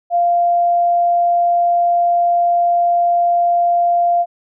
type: tone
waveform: sine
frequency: 695 Hz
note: F5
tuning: 9 cents flat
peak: -11 dBFS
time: 0.1-4.26 s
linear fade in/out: 50 ms
effects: none